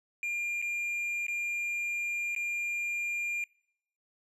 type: tone with dropouts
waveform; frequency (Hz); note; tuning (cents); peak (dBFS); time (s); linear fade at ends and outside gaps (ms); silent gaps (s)
triangle; 2400; D7; +37; -29; 0.23-3.44; 1; 0.617-0.624 / 1.267-1.282 / 2.35-2.362
effects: noise-tail reverb RT60 0.7 s tail -25 dB re dry + resampled to 32000 Hz